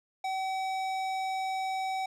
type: tone with tanh clipping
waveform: sine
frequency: 762 Hz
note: G5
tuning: 49 cents flat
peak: -32 dBFS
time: 0.24-2.06 s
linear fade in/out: 5 ms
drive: 17 dB
effects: none